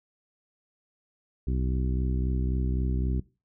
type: harmonic tone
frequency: 63.8 Hz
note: C2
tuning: 43 cents flat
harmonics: 1 / 2 / 3 / 4 / 5 / 6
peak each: -26 / -32 / -36 / -38 / -40 / -42 dBFS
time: 1.47-3.2 s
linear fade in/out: 5 ms
effects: noise-tail reverb RT60 0.3 s tail -20 dB re dry